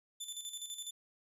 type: tone with tremolo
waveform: 20% pulse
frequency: 3520 Hz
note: A7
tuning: in tune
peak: -34 dBFS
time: 0.2-0.91 s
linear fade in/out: 10 ms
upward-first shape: square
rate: 12 Hz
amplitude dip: 60%
effects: none